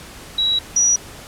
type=tone pair in turn; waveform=sine; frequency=3885 / 5821 Hz; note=B7 / F#8; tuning=-29 / -29 cents; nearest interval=perfect fifth; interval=700 cents; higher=second; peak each=-15 / -12 dBFS; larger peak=second; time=0.38-0.59 / 0.76-0.96 s; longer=first; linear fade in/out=5 ms; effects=pink hiss -38 dBFS RMS until 1.27 s + low-pass 12000 Hz 12 dB/octave